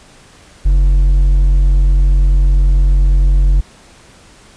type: tone with hard clipping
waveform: triangle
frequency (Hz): 45.6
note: F#1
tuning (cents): -24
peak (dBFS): -8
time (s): 0.65-3.61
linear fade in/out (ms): 10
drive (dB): 7
effects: pink hiss -43 dBFS RMS until 4.56 s + resampled to 22050 Hz